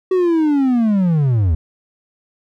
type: linear sweep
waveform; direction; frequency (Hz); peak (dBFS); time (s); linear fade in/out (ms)
triangle; down; 378.7 to 74.4; -10; 0.11-1.55; 5
effects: none